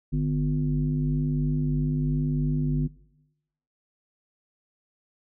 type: tone with frequency modulation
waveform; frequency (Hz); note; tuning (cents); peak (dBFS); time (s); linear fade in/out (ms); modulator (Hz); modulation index
sine; 150; D3; +37; -22; 0.12-2.88; 20; 101; 1
effects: noise-tail reverb RT60 0.9 s tail -20 dB re dry